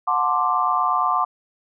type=chord; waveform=sine; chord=D dominant seventh; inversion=first; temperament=equal with one note detuned; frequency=730.6 / 880 / 1046.5 / 1174.7 Hz; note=F#5 / A5 / C6 / D6; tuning=-22 / 0 / 0 / 0 cents; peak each=-24 / -26 / -22 / -21 dBFS; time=0.07-1.25 s; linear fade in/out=10 ms; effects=none